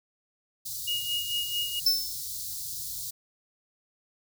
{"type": "band-stop noise", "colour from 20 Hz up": "white", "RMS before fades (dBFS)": -36, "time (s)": [0.65, 3.11], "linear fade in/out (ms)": 10, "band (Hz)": [150, 3900], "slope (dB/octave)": 48}
{"type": "tone with tremolo", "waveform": "sine", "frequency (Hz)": 2873, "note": "F7", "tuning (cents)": 48, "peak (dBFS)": -26, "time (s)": [0.87, 1.8], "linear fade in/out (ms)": 10, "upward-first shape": "sine", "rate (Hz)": 4.5, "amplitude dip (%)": 65}
{"type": "tone with exponential decay", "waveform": "square", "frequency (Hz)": 5300, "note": "E8", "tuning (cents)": 9, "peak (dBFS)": -18, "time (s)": [1.86, 2.29], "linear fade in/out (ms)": 5, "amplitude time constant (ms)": 92}
{"effects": []}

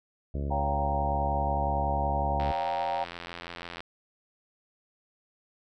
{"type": "harmonic tone", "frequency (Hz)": 70.7, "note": "C#2", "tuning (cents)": 35, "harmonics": [1, 2, 3, 4, 5, 6, 7, 8, 9], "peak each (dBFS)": [-30, -36, -40, -42, -44, -46, -47, -48, -49], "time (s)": [0.34, 2.52], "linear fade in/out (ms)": 5}
{"type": "chord", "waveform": "sine", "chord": "G half-diminished seventh", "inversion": "second", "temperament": "equal with one note detuned", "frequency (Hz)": [558.2, 698.5, 784, 932.3], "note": ["Db5", "F5", "G5", "Bb5"], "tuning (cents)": [12, 0, 0, 0], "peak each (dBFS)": [-35, -33, -31, -33], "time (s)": [0.5, 3.05], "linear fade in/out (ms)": 20}
{"type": "click train", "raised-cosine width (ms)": 0.3, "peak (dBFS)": -22, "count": 122, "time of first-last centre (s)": [2.4, 3.805], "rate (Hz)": 86.1}
{"effects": []}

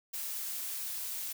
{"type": "noise", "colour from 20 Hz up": "blue", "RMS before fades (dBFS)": -38, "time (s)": [0.13, 1.33], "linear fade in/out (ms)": 10, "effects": []}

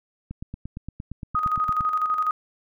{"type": "click train", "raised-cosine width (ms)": 5, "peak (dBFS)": -21, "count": 14, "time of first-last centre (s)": [0.31, 1.808], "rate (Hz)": 8.68}
{"type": "tone with tremolo", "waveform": "sine", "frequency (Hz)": 1250, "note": "D#6", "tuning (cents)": 8, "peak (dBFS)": -19, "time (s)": [1.35, 2.31], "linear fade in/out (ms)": 2, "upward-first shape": "square", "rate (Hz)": 12, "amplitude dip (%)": 50}
{"effects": []}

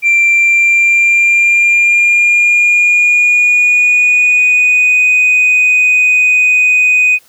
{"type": "tone with pitch glide", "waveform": "sine", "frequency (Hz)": [2360, 2493], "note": ["D7", "D#7"], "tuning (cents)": [8, 3], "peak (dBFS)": -4, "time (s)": [0.02, 7.19], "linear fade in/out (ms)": 50, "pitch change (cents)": 95, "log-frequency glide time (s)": [0.32, 5.08], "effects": ["tanh soft clip ceiling -4 dBFS", "white hiss -47 dBFS RMS until 7.28 s"]}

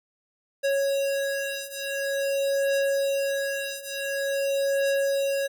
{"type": "beating tone pair", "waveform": "square", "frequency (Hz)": [552, 552.47], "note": ["C#5", "C#5"], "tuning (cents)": [-7, -6], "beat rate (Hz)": 0.47, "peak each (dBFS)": [-29, -27], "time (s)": [0.63, 5.48], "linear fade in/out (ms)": 20, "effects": []}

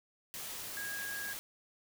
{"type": "tone in noise", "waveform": "sine", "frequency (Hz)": 1639, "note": "G#6", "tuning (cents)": -23, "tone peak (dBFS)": -39, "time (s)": [0.77, 1.33], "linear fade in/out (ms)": 0, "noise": "white", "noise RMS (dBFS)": -43, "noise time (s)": [0.34, 1.39], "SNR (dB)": 1, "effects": []}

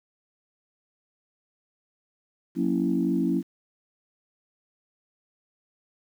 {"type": "chord", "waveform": "sine", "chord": "F# dominant seventh", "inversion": "none", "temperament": "equal with one note detuned", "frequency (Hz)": [181.4, 233.1, 277.2, 329.6], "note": ["F#3", "A#3", "C#4", "E4"], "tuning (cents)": [-34, 0, 0, 0], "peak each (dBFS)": [-27, -28, -26, -27], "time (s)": [2.55, 3.43], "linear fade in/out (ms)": 50, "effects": ["tanh soft clip ceiling -12 dBFS", "9-bit"]}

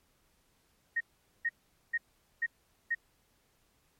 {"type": "tone bursts", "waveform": "sine", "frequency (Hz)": 1864.7, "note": "A#6", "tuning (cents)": 0, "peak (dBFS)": -27, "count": 5, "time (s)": [0.96, 2.95], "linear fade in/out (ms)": 10, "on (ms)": 46, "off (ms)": 440, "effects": ["pink hiss -71 dBFS RMS until 3.99 s", "MP3 64 kbps"]}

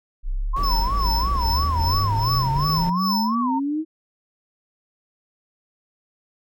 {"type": "exponential sweep", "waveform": "sine", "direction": "up", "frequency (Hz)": [30.58, 322.6], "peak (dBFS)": -21, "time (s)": [0.23, 3.85], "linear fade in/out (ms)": 50}
{"type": "tone with vibrato", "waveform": "sine", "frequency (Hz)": 1021, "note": "C6", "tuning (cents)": -43, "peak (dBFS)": -22, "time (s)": [0.53, 3.6], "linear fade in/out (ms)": 20, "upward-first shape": "sine", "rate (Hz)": 2.9, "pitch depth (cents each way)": 210}
{"type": "noise", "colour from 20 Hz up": "brown", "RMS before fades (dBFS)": -28, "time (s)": [0.56, 2.9], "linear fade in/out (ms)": 5}
{"type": "tone with tremolo", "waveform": "square", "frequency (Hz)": 5274, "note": "E8", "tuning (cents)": 0, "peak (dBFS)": -24, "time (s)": [0.63, 3.35], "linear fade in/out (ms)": 5, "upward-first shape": "sine", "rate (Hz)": 2.5, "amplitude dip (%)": 95}
{"effects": []}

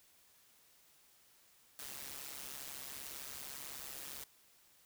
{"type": "noise with amplitude modulation", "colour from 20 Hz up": "white", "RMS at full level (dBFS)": -44, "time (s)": [1.79, 4.24], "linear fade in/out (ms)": 0, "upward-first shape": "sine", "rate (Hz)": 138, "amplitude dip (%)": 75, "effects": ["white hiss -67 dBFS RMS until 4.85 s"]}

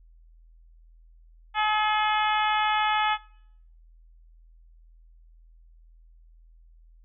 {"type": "harmonic tone with a mistuned harmonic", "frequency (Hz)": 426.7, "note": "G#4", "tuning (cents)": 47, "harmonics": [2, 3, 4, 5, 6, 7, 8], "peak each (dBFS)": [-24, -28, -30, -32, -34, -35, -36], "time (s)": [1.54, 3.18], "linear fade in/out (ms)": 50, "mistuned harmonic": 6, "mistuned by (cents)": -16, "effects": ["noise-tail reverb RT60 0.7 s tail -23 dB re dry", "added 41 Hz sine -51 dBFS peak until 7.04 s"]}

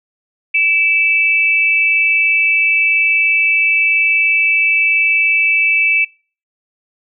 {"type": "tone pair together", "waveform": "sine", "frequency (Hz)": [2316, 2637], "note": ["D7", "E7"], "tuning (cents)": [-25, 0], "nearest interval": "major second", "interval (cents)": 225, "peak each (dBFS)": -13, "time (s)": [0.54, 6.05], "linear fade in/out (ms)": 10, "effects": ["noise-tail reverb RT60 0.4 s tail -26 dB re dry"]}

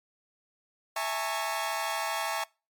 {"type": "chord", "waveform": "sawtooth", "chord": "A major seventh", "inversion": "second", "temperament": "equal with one note detuned", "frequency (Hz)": [659.3, 830.6, 903.2, 1108.7], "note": ["E5", "G#5", "A5", "C#6"], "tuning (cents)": [0, 0, 45, 0], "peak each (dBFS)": -31, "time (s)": [0.96, 2.44], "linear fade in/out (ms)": 5, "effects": ["noise-tail reverb RT60 0.3 s tail -24 dB re dry", "MP3 96 kbps"]}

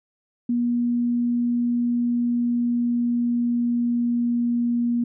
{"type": "tone with pitch glide", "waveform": "sine", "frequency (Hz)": [240, 238.2], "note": ["B3", "A#3"], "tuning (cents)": [-49, 38], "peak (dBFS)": -19, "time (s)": [0.49, 5.04], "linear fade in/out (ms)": 5, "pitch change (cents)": -13, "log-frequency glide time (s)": [1.87, 4.92], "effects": []}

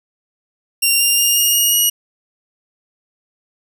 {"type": "tone with pitch steps", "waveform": "10% pulse", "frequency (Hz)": [2769, 2795, 2821, 2847, 2873, 2900], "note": ["F7", "F7", "F7", "F7", "F7", "F#7"], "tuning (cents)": [-15, 1, 17, 33, 48, -35], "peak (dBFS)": -4, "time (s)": [0.82, 1.9], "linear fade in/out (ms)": 10, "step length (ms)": 180, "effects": []}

